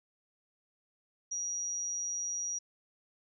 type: tone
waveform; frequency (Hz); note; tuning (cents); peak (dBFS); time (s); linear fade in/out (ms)
sine; 5760; F#8; -47; -33; 1.31-2.59; 10
effects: none